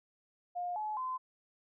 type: tone with pitch steps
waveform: sine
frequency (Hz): 710 / 854.1 / 1027.6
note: F5 / G#5 / C6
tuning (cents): +28 / +48 / -32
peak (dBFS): -34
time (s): 0.55-1.18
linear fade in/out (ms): 20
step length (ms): 210
effects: none